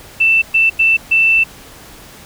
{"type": "tone bursts at uneven times", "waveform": "sine", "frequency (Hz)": 2665, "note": "E7", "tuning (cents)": 18, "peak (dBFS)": -8, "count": 4, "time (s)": [[0.2, 0.42], [0.54, 0.7], [0.79, 0.97], [1.11, 1.44]], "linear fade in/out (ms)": 10, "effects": ["pink hiss -38 dBFS RMS until 2.25 s"]}